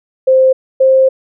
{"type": "tone pair in turn", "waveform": "sine", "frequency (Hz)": [523, 527.6], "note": ["C5", "C5"], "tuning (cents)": [-1, 14], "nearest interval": "unison", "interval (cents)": 15, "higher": "second", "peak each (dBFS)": -5, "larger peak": "neither", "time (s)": [[0.27, 0.53], [0.8, 1.09]], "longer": "second", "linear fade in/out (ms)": 10, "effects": []}